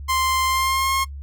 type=tone with pitch glide; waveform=sawtooth; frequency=1046.5 to 1074.7 Hz; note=C6 to C6; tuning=0 to +46 cents; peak=-15 dBFS; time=0.08-1.05 s; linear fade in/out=20 ms; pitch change=+46 cents; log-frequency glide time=0.46-0.92 s; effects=noise-tail reverb RT60 0.1 s tail -20 dB re dry + added 70 Hz sine -31 dBFS peak until 1.22 s